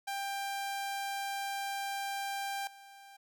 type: tone with level steps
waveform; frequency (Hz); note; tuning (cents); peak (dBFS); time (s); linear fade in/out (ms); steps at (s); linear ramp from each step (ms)
sawtooth; 792; G5; +18; -31 / -48; 0.07-3.17; 10; 2.67; 2
effects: none